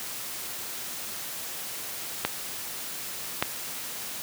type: clicks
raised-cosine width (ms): 0.3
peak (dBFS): -7 / -6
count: 2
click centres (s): 2.25 / 3.425
effects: white hiss -36 dBFS RMS until 4.22 s + high-pass 80 Hz 12 dB/octave